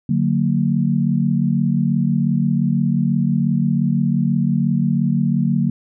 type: chord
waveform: sine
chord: D augmented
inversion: none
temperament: just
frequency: 146.83 / 183.54 / 229.4 Hz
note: D3 / F#3 / A#3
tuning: 0 / -14 / -28 cents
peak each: -19 dBFS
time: 0.09-5.7 s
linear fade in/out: 5 ms
effects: none